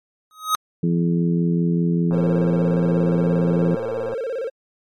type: tone with exponential growth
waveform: square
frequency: 1260 Hz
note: D#6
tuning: 21 cents sharp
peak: -14 dBFS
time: 0.31-0.55 s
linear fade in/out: 0 ms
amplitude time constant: 51 ms
type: harmonic tone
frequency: 85.1 Hz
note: F2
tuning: 44 cents flat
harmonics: 2 / 3 / 4 / 5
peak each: -17 / -26 / -27 / -29 dBFS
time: 0.83-3.75 s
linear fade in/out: 5 ms
type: click train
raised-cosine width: 1 ms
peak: -19 dBFS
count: 232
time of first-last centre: 2.11-4.136 s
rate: 114 Hz
type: tone with vibrato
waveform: triangle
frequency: 491.5 Hz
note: B4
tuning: 8 cents flat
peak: -21 dBFS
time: 2.12-4.5 s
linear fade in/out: 20 ms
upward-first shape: square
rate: 17 Hz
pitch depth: 140 cents each way
effects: MP3 64 kbps